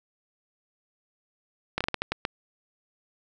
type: slowing click train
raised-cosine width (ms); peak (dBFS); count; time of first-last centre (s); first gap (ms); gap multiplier
0.3; -10; 8; 1.78-2.251; 26; 1.31
effects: none